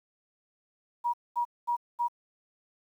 sine tone bursts, 956 Hz, A#5, 43 cents sharp, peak -25 dBFS, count 4, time 1.04-2.084 s, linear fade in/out 20 ms, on 96 ms, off 220 ms, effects 10-bit

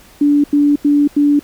sine tone bursts, 290 Hz, D4, 22 cents flat, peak -8 dBFS, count 4, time 0.21-1.394 s, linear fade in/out 5 ms, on 230 ms, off 88 ms, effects pink hiss -44 dBFS RMS until 1.43 s

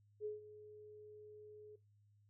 sine tone with ADSR envelope, 422.9 Hz, G#4, 31 cents sharp, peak -38 dBFS, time 0.2-1.76 s, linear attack 53 ms, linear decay 150 ms, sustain -15 dB, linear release 8 ms, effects noise-tail reverb RT60 0.2 s tail -19 dB re dry + added 103 Hz sine -68 dBFS peak until 2.29 s

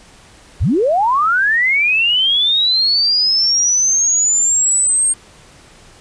sine linear sweep, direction up, 41.17 to 8590 Hz, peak -11 dBFS, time 0.6-5.14 s, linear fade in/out 20 ms, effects pink hiss -44 dBFS RMS until 6 s + resampled to 22050 Hz

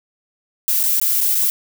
violet noise with dropouts, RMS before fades -17 dBFS, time 0.68-1.5 s, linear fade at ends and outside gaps 0 ms, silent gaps 0.831-0.837 / 0.999-1.015 / 1.206-1.212 / 1.347-1.353 s, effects none

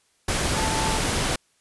sine tone in noise, 880 Hz, A5, in tune, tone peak -28 dBFS, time 0.56-0.98 s, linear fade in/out 5 ms, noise pink, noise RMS -24 dBFS, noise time 0.28-1.36 s, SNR -7 dB, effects white hiss -65 dBFS RMS until 1.6 s + resampled to 24000 Hz

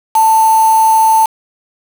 sine tone with quantisation, 886 Hz, A5, 12 cents sharp, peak -6 dBFS, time 0.15-1.26 s, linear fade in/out 5 ms, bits 3, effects none

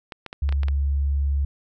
clicks, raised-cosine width 0.3 ms, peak -18 dBFS, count 7, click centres 0.122 / 0.263 / 0.329 / 0.491 / 0.525 / 0.633 / 0.684 s
sine tone, 70.1 Hz, C#2, 20 cents sharp, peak -19 dBFS, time 0.42-1.45 s, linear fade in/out 5 ms
effects none

